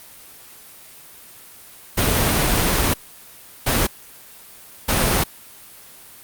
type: noise bursts at uneven times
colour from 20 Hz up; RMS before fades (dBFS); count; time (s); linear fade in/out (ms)
pink; -18; 3; 1.97-2.94 / 3.66-3.87 / 4.88-5.24; 10
effects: white hiss -43 dBFS RMS until 6.23 s + Opus 32 kbps